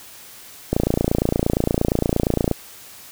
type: click train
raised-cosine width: 2 ms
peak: -4 dBFS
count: 52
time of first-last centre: 0.73-2.513 s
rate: 28.6 Hz
effects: white hiss -42 dBFS RMS until 3.11 s